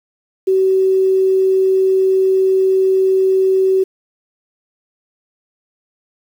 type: tone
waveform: sine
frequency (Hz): 380.1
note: F#4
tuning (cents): +47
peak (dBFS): -10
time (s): 0.47-3.84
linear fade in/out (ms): 10
effects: 7-bit